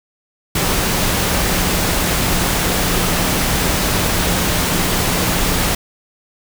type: tone in noise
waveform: sine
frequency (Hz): 178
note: F3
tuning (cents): +33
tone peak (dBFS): -25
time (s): 0.55-5.75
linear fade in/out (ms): 5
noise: pink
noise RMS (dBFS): -17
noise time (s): 0.55-5.75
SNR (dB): -11
effects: none